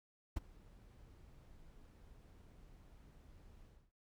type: noise with ADSR envelope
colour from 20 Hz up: brown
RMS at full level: -36 dBFS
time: 0.36-3.92 s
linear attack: 11 ms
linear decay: 18 ms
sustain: -24 dB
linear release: 260 ms
effects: none